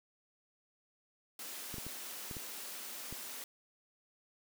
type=high-pass noise; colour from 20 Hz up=white; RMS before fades=-45 dBFS; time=1.39-3.44 s; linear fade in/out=2 ms; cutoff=190 Hz; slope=48 dB/octave
type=clicks; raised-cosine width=3 ms; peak=-32 dBFS; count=6; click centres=1.742 / 1.783 / 1.866 / 2.312 / 2.368 / 3.126 s
effects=none